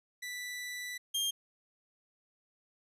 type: tone pair in turn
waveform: sawtooth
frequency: 1975.5 / 3204 Hz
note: B6 / G7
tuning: 0 / +37 cents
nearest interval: minor sixth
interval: 837 cents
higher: second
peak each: -35 / -27 dBFS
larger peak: second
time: 0.22-0.98 / 1.14-1.31 s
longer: first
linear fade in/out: 10 ms
effects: resampled to 32000 Hz